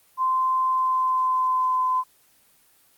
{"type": "tone with pitch glide", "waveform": "sine", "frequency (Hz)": [1037, 1022.1], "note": ["C6", "C6"], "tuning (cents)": [-16, -41], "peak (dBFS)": -19, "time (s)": [0.17, 2.04], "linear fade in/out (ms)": 50, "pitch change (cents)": -25, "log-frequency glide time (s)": [0.65, 1.83], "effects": ["white hiss -59 dBFS RMS until 2.97 s", "Opus 24 kbps"]}